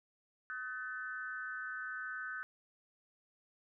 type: tone with amplitude modulation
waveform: sine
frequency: 1513 Hz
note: F#6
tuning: 38 cents sharp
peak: -35 dBFS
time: 0.5-2.43 s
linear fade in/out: 0 ms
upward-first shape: sine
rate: 241 Hz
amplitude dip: 95%
effects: none